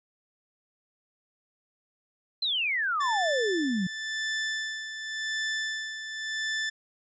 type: exponential sweep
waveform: sine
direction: down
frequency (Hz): 4174 to 174.61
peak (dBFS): -25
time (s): 2.42-3.87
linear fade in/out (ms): 5
type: tone with tremolo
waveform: sawtooth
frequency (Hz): 1760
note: A6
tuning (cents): 0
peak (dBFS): -24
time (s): 3-6.7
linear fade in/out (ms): 10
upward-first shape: sine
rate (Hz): 0.91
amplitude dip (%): 60
effects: resampled to 16000 Hz